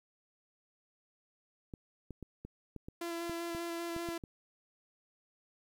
clicks, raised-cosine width 3 ms, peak -31 dBFS, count 11, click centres 1.738 / 2.107 / 2.227 / 2.45 / 2.763 / 2.885 / 3.296 / 3.549 / 3.964 / 4.088 / 4.238 s
sawtooth tone with vibrato, 338.7 Hz, E4, 47 cents sharp, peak -33 dBFS, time 3.01-4.18 s, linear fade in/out 5 ms, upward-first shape square, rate 5.1 Hz, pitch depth 11 cents each way
effects 11-bit

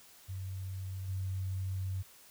sine tone with level steps, 94.7 Hz, F#2, 41 cents sharp, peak -37 / -33 dBFS, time 0.28-2.03 s, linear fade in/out 20 ms, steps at 1.08 s, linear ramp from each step 10 ms, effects white hiss -58 dBFS RMS until 2.3 s

